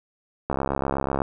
click train, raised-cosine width 1 ms, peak -10 dBFS, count 50, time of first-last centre 0.5-1.218 s, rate 68.2 Hz, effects none

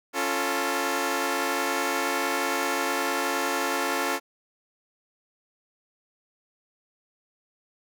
10% pulse chord, Db augmented, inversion none, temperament equal with one note detuned, 277.2 / 349.2 / 443.6 Hz, Db4 / F4 / A4, 0 / 0 / +14 cents, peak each -21 dBFS, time 0.13-4.2 s, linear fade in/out 50 ms, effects none

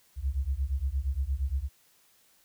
sine beating tone pair, 63.6 / 72.2 Hz, C2 / D2, -48 / -29 cents, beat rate 8.6 Hz, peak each -30 dBFS, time 0.16-1.69 s, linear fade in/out 50 ms, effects white hiss -64 dBFS RMS until 2.44 s

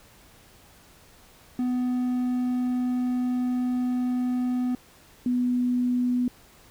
triangle / sine tone pair in turn, 249.4 / 247.2 Hz, B3 / B3, +17 / +2 cents, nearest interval unison, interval 15 cents, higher first, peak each -21 dBFS, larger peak neither, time 1.59-4.75 / 5.26-6.28 s, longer first, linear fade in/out 2 ms, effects pink hiss -54 dBFS RMS until 6.7 s

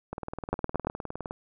two click trains, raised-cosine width 1 ms, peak -20 / -12 dBFS, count 24 / 4, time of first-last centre 0.13-1.309 / 0.53-0.87 s, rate 19.5 / 8.82 Hz, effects none

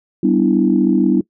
sine chord, E minor seventh, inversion first, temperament equal with one note detuned, 193.97 / 246.9 / 293.7 / 329.6 Hz, G3 / B3 / D4 / E4, -18 / 0 / 0 / 0 cents, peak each -16 dBFS, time 0.23-1.21 s, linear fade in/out 5 ms, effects noise-tail reverb RT60 0.1 s tail -21 dB re dry + tanh soft clip ceiling 0 dBFS

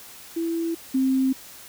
sine tone pair in turn, 332.3 / 263.7 Hz, E4 / C4, +14 / +14 cents, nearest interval major third, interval 400 cents, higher first, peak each -23 / -18 dBFS, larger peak second, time 0.36-0.75 / 0.94-1.33 s, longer neither, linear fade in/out 10 ms, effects white hiss -44 dBFS RMS until 1.68 s

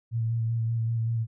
sine tone with vibrato, 114.4 Hz, A#2, 32 cents flat, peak -24 dBFS, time 0.11-1.27 s, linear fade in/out 50 ms, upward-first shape square, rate 5.2 Hz, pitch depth 21 cents each way, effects none

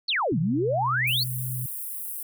sine exponential two-way sweep, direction down then up, 4699 to 146.83 to 4699 Hz, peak -22 dBFS, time 0.08-1.24 s, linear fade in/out 10 ms, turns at 0.39 s
sine tone with pitch glide, 127.2 to 126.03 Hz, C3 to B2, -48 to +36 cents, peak -29 dBFS, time 0.32-1.66 s, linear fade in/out 2 ms, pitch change -16 cents, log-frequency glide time 0.56-0.85 s
white high-pass noise, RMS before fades -34 dBFS, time 1.07-2.23 s, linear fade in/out 5 ms, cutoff 9300 Hz, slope 48 dB/octave
effects none

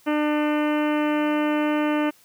harmonic tone, 299.9 Hz, D4, 36 cents sharp, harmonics 1 / 2 / 3 / 4 / 5 / 6 / 7 / 8 / 9 / 10, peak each -21 / -27 / -31 / -33 / -35 / -37 / -38 / -39 / -40 / -41 dBFS, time 0.06-2.11 s, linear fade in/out 20 ms, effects white hiss -56 dBFS RMS until 2.24 s

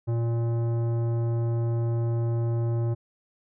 sine tone with tanh clipping, 116.54 Hz, A#2, in tune, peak -25 dBFS, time 0.07-2.95 s, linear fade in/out 20 ms, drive 14 dB, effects none

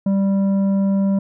triangle tone with tanh clipping, 196 Hz, G3, in tune, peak -16 dBFS, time 0.06-1.19 s, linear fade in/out 5 ms, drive 12 dB, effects none

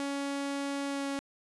sawtooth tone with pitch glide, 279.9 to 277.6 Hz, C#4 to C#4, +17 to +3 cents, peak -28 dBFS, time 0-1.19 s, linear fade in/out 0 ms, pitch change -14 cents, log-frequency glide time 0.87-1.06 s, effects resampled to 24000 Hz

